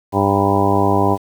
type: harmonic tone with a mistuned harmonic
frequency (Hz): 99.4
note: G2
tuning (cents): +25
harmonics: 1 / 2 / 3 / 4 / 5 / 6 / 7 / 8 / 9 / 10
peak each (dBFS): -20 / -22 / -20 / -20 / -26 / -24 / -23 / -20 / -25 / -21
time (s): 0.12-1.18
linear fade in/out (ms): 50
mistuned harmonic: 9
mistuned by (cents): +69
effects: 7-bit